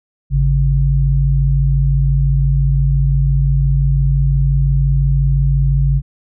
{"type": "tone pair together", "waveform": "sine", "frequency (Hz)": [52.79, 138.59], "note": ["G#1", "C#3"], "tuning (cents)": [29, 0], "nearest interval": "octave + perfect fourth", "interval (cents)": 1671, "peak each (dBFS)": -13, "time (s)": [0.3, 6.02], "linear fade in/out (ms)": 50, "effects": []}